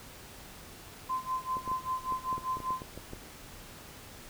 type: tone with tremolo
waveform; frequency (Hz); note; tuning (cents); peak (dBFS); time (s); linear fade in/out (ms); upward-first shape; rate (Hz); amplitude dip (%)
sine; 1033; C6; -22; -28; 1.09-2.83; 10; sine; 5.1; 90
type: clicks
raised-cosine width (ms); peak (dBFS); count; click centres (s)
2; -28; 12; 1.569 / 1.677 / 1.716 / 2.123 / 2.328 / 2.38 / 2.57 / 2.603 / 2.706 / 2.819 / 2.976 / 3.134
effects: pink hiss -49 dBFS RMS until 4.29 s